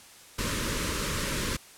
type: band-stop noise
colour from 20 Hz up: pink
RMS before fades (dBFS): -30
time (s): 0.38-1.57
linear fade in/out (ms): 10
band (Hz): 600 to 930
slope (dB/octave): 96
effects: white hiss -51 dBFS RMS until 1.77 s + low-pass 11000 Hz 12 dB/octave